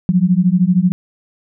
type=beating tone pair; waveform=sine; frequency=174.61 / 187.61 Hz; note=F3 / F#3; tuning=0 / +24 cents; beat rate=13 Hz; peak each=-13 dBFS; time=0.09-0.92 s; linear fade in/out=0 ms; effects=none